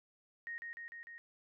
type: tone with echo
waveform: sine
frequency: 1864.7 Hz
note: A#6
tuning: in tune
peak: -40 dBFS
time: 0.47-0.58 s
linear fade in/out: 0 ms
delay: 150 ms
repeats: 4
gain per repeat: -2 dB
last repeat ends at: 1.18 s
effects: none